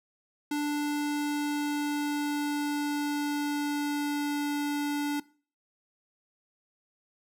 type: tone with pitch glide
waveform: square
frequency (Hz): 293.7 to 290.8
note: D4 to D4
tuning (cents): 0 to -17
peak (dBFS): -28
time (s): 0.51-5.2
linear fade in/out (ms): 5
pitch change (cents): -17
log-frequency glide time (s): 0.81-4.53
effects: noise-tail reverb RT60 0.4 s tail -20 dB re dry